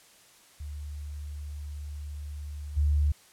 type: tone with level steps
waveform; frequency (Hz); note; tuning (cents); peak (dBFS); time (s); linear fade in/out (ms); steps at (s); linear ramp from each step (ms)
sine; 73.6; D2; +4; -35 / -21; 0.6-3.12; 5; 2.76; 20
effects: white hiss -57 dBFS RMS until 3.32 s + low-pass 11000 Hz 12 dB/octave